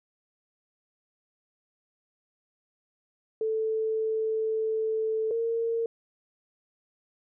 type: tone pair in turn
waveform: sine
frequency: 440.2 / 459 Hz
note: A4 / A#4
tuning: +1 / -27 cents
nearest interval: minor second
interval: 72 cents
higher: second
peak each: -25 dBFS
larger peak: neither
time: 3.41-5.31 / 5.31-5.86 s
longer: first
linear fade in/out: 2 ms
effects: none